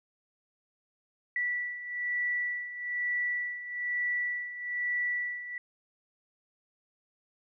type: beating tone pair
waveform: sine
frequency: 1957 / 1958.1 Hz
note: B6 / B6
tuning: -16 / -15 cents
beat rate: 1.1 Hz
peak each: -36 / -31 dBFS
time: 1.36-5.58 s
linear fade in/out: 2 ms
effects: none